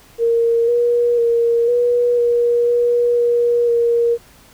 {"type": "tone with pitch steps", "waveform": "sine", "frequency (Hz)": [464.2, 478.1, 467.5, 483.6, 476.4, 479.8, 476.6, 470], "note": ["A#4", "A#4", "A#4", "B4", "A#4", "A#4", "A#4", "A#4"], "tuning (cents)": [-7, 44, 5, -36, 38, 50, 38, 14], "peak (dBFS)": -12, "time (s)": [0.18, 4.18], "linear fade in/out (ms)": 50, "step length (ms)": 500, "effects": ["pink hiss -47 dBFS RMS until 4.53 s"]}